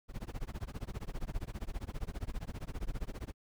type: noise with tremolo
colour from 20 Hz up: brown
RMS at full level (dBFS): -36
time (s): 0.08-3.34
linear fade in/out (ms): 50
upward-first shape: sine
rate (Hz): 15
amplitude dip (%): 100
effects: none